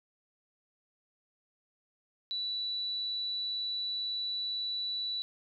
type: tone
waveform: sine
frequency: 3951 Hz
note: B7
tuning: in tune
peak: -32 dBFS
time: 2.31-5.22 s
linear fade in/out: 0 ms
effects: none